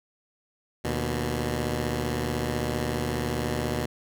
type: tone pair together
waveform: 10% pulse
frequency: 76 / 121.8 Hz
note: D#2 / B2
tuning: -40 / -24 cents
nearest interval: minor sixth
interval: 816 cents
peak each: -21 dBFS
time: 0.84-3.86 s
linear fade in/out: 10 ms
effects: none